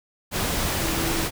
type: tone in noise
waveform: sine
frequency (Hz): 329.6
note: E4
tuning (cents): 0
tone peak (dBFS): -28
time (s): 0.8-1.27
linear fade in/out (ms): 50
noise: pink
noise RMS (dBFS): -25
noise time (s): 0.31-1.31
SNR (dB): -6
effects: none

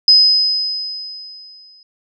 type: tone with exponential decay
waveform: sine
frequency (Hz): 5040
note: D#8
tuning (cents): +21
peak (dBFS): -4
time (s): 0.08-1.83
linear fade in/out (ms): 2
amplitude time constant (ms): 380
effects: none

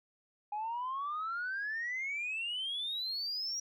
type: exponential sweep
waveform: sine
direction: up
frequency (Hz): 822 to 5750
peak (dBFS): -33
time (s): 0.52-3.6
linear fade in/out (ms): 5
effects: tanh soft clip ceiling -31 dBFS

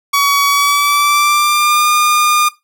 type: tone with pitch glide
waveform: sawtooth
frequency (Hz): 1130 to 1211.1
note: C#6 to D#6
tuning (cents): +33 to -47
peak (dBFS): -6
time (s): 0.13-2.49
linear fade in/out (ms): 10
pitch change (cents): +120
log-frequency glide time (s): 0.47-1.88
effects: noise-tail reverb RT60 0.2 s tail -17 dB re dry

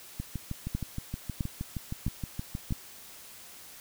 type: two click trains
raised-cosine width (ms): 5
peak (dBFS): -17 / -21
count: 4 / 17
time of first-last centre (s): 0.75-2.724 / 0.2-2.708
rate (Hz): 1.52 / 6.38
effects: white hiss -49 dBFS RMS until 3.8 s

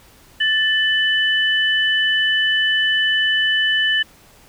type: tone pair together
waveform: sine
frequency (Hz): 1760 / 2993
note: A6 / F#7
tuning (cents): 0 / +19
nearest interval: major sixth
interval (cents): 919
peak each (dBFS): -17 / -18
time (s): 0.4-4.03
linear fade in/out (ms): 10
effects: pink hiss -49 dBFS RMS until 4.48 s

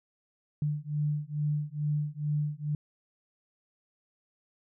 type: beating tone pair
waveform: sine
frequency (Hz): 147.7 / 150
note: D3 / D3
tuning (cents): +10 / +37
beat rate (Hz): 2.3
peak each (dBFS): -31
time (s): 0.62-2.75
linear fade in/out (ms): 2
effects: none

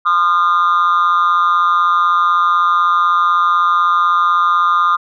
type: tone with amplitude modulation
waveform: sine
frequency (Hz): 1216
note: D#6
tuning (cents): -40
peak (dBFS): -4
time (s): 0.05-4.97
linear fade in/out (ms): 20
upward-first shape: sine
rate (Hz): 176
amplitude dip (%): 90
effects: tanh soft clip ceiling -6 dBFS

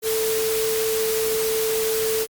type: tone in noise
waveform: sine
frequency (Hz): 442.5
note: A4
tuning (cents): +10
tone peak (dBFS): -21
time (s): 0.02-2.27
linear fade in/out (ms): 50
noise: white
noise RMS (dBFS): -27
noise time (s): 0.02-2.27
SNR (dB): +3
effects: Opus 48 kbps

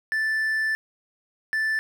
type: tone bursts at uneven times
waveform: triangle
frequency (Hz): 1760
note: A6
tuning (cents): 0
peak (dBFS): -20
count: 2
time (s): 0.12-0.75 / 1.53-1.79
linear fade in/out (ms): 0
effects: none

